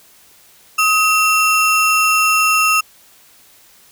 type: ring-modulated tone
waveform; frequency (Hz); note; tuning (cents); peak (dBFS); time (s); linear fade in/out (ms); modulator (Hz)
square; 1989; B6; +12; -9; 0.78-2.81; 10; 725
effects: white hiss -48 dBFS RMS until 3.91 s